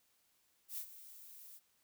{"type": "noise with ADSR envelope", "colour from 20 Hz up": "violet", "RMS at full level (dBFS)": -41, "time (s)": [0.68, 1.6], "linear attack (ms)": 96, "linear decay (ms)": 81, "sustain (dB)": -14, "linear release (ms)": 37, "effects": ["white hiss -75 dBFS RMS until 1.83 s"]}